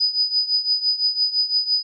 sine tone with tremolo, 4978 Hz, D#8, in tune, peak -14 dBFS, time 0-1.83 s, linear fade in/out 10 ms, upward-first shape triangle, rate 5.9 Hz, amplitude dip 85%, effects none

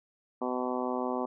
harmonic tone, 126 Hz, B2, 35 cents sharp, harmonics 2 / 3 / 4 / 5 / 6 / 7 / 8 / 9, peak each -34 / -36 / -37 / -38 / -39 / -39 / -40 / -41 dBFS, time 0.41-1.26 s, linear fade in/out 10 ms, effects none

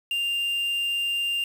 triangle tone with quantisation, 2794 Hz, F7, in tune, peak -22 dBFS, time 0.11-1.44 s, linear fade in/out 2 ms, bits 7, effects none

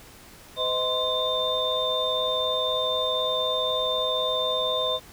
sine tone cluster, 508 / 628 / 1041 / 3598 Hz, B4 / D#5 / C6 / A7, +49 / +16 / -9 / +38 cents, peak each -29 / -29 / -31 / -26 dBFS, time 0.56-5 s, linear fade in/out 50 ms, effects pink hiss -48 dBFS RMS until 5.12 s

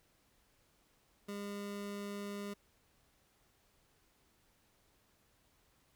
25% pulse tone, 202.8 Hz, G#3, 41 cents flat, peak -37 dBFS, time 1.28-2.54 s, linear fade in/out 10 ms, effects pink hiss -72 dBFS RMS until 5.95 s

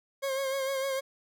40% pulse tone with vibrato, 539 Hz, C#5, 49 cents flat, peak -28 dBFS, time 0.22-1.01 s, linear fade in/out 20 ms, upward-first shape sine, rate 6.6 Hz, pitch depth 38 cents each way, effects none

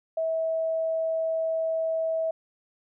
sine tone, 648 Hz, E5, 30 cents flat, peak -24 dBFS, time 0.17-2.31 s, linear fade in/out 5 ms, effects none

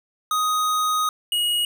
square tone pair in turn, 1250 / 2893 Hz, D#6 / F#7, +8 / -40 cents, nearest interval octave + minor third, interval 1452 cents, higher second, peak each -20 dBFS, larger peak neither, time 0.31-1.09 / 1.32-1.65 s, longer first, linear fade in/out 2 ms, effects none

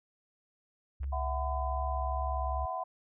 sine tone with vibrato, 67.7 Hz, C#2, 40 cents flat, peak -32 dBFS, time 1-2.66 s, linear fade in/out 10 ms, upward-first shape sine, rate 2.6 Hz, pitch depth 21 cents each way
clicks, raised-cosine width 0.5 ms, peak -39 dBFS, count 2, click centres 1.033 / 1.042 s
sine chord, E suspended second, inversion none, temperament equal with one note detuned, 659.3 / 740 / 1012 Hz, E5 / F#5 / B5, 0 / 0 / +42 cents, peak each -39 / -36 / -37 dBFS, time 1.12-2.84 s, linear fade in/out 10 ms
effects none

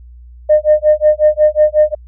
sine tone with tremolo, 608 Hz, D#5, 40 cents flat, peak -3 dBFS, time 0.49-1.95 s, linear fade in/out 10 ms, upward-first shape sine, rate 5.5 Hz, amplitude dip 100%, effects tanh soft clip ceiling 0 dBFS + added 60 Hz sine -34 dBFS peak until 2.07 s

